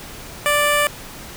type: tone with notch filter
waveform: 10% pulse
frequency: 587.3 Hz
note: D5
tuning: in tune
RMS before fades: -17 dBFS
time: 0.46-0.87 s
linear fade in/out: 0 ms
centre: 4000 Hz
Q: 1.7
effects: pink hiss -36 dBFS RMS until 1.36 s